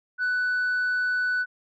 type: tone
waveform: sine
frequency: 1490 Hz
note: F#6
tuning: 12 cents sharp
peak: -20 dBFS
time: 0.18-1.46 s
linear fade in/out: 50 ms
effects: tanh soft clip ceiling -21 dBFS